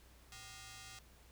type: ring-modulated tone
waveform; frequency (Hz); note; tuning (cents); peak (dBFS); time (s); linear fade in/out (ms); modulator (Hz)
5% pulse; 659.3; E5; 0; -37; 0.32-0.99; 2; 547
effects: added 60 Hz sine -62 dBFS peak until 1.31 s + pink hiss -65 dBFS RMS until 1.31 s